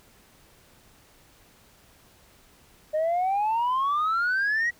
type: exponential sweep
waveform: sine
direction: up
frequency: 606 to 1939 Hz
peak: -20 dBFS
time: 2.93-4.71 s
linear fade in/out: 20 ms
effects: tanh soft clip ceiling -20 dBFS + pink hiss -57 dBFS RMS until 4.79 s